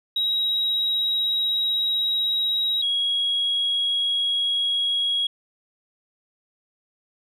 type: tone pair in turn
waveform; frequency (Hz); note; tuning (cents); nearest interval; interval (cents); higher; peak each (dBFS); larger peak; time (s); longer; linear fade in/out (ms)
sine; 3829 / 3311; A#7 / G#7; +46 / -6; minor third; 252; first; -19; neither; 0.16-2.82 / 2.82-5.27; first; 5
effects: tanh soft clip ceiling -16 dBFS